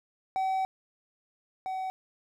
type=tone pair in turn; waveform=triangle; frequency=762 / 755.4 Hz; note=G5 / F#5; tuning=-49 / +36 cents; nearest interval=unison; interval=15 cents; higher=first; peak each=-24 / -29 dBFS; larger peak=first; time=0.36-0.65 / 1.66-1.9 s; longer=first; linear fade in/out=0 ms; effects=none